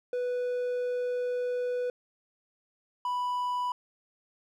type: tone pair in turn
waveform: triangle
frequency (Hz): 493.9 / 987.8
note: B4 / B5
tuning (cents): 0 / 0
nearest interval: octave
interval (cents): 1200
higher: second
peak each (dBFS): -26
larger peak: neither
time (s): 0.13-1.9 / 3.05-3.72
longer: first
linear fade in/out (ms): 2
effects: none